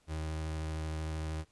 35% pulse tone with vibrato, 78.5 Hz, D#2, 16 cents sharp, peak -33 dBFS, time 0.07-1.45 s, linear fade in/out 50 ms, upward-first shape sine, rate 13 Hz, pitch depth 14 cents each way, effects pink hiss -70 dBFS RMS until 1.51 s + resampled to 24000 Hz

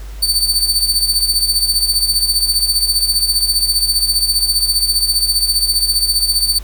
sawtooth tone with tremolo, 4545 Hz, C#8, 42 cents sharp, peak -7 dBFS, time 0.22-6.59 s, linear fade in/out 10 ms, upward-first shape sine, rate 15 Hz, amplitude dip 65%, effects added 50 Hz sine -26 dBFS peak until 6.63 s + pink hiss -41 dBFS RMS until 6.63 s

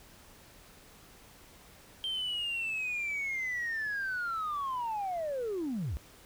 sine linear sweep, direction down, 3154 to 52.2 Hz, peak -30 dBFS, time 2.04-5.97 s, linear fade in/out 0 ms, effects tanh soft clip ceiling -29 dBFS + pink hiss -56 dBFS RMS until 6.25 s

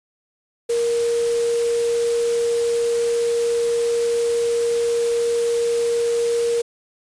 sine tone in noise, 469.3 Hz, A#4, 12 cents sharp, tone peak -17 dBFS, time 0.69-6.62 s, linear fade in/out 10 ms, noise white, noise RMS -32 dBFS, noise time 0.69-6.62 s, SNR +12 dB, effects resampled to 22050 Hz

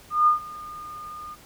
sine tone with ADSR envelope, 1218 Hz, D#6, 37 cents flat, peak -13 dBFS, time 0.1-1.36 s, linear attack 170 ms, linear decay 120 ms, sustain -22 dB, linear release 34 ms, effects pink hiss -50 dBFS RMS until 1.45 s

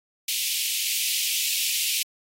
pink high-pass noise, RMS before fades -26 dBFS, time 0.28-2.03 s, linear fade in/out 5 ms, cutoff 2400 Hz, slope 48 dB/octave, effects AAC 48 kbps

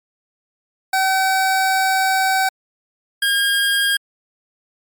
25% pulse tone pair in turn, 764 / 1618.9 Hz, G5 / G#6, -45 / -45 cents, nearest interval octave + minor second, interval 1300 cents, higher second, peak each -11 dBFS, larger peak neither, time 0.93-2.49 / 3.22-3.97 s, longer first, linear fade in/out 5 ms, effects MP3 96 kbps

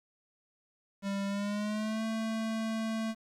square tone with pitch glide, 198.1 to 222.4 Hz, G3 to A3, +18 to +19 cents, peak -32 dBFS, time 1.02-3.15 s, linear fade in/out 50 ms, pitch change +201 cents, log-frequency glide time 1.27-2.04 s, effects low-pass 8000 Hz 12 dB/octave + 10-bit

